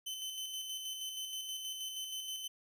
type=tone with tremolo; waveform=sawtooth; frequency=3052 Hz; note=G7; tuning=47 cents flat; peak=-35 dBFS; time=0.06-2.48 s; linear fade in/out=10 ms; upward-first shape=square; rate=6.3 Hz; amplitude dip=35%; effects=none